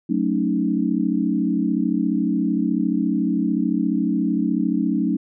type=chord; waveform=sine; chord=D# half-diminished seventh; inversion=first; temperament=equal; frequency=185 / 220 / 277.2 / 311.1 Hz; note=F#3 / A3 / C#4 / D#4; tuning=0 / 0 / 0 / 0 cents; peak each=-24 / -23 / -23 / -24 dBFS; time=0.09-5.17 s; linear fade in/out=10 ms; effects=none